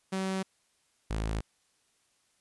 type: tone pair in turn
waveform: sawtooth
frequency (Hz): 190.3 / 54.13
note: F#3 / A1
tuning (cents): +49 / -28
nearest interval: octave + minor seventh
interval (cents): 2177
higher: first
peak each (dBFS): -26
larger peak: neither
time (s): 0.12-0.43 / 1.1-1.41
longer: neither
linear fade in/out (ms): 10
effects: white hiss -71 dBFS RMS until 2.4 s + resampled to 24000 Hz